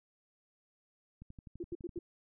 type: click train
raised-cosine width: 5 ms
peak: -37 dBFS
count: 10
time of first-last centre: 1.22-1.976 s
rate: 11.9 Hz
type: tone bursts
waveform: sine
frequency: 346.4 Hz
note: F4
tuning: 14 cents flat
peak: -36 dBFS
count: 4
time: 1.6-1.99 s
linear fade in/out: 5 ms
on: 33 ms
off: 86 ms
effects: none